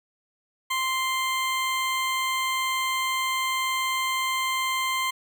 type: tone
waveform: 20% pulse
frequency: 1046.5 Hz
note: C6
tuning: in tune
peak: -19 dBFS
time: 0.7-5.11 s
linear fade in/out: 10 ms
effects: none